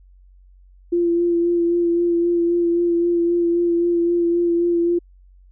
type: tone with vibrato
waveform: sine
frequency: 343.4 Hz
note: F4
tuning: 29 cents flat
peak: -15 dBFS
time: 0.92-4.99 s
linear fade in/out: 10 ms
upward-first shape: sine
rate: 3.8 Hz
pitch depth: 19 cents each way
effects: added 46 Hz sine -46 dBFS peak until 5.51 s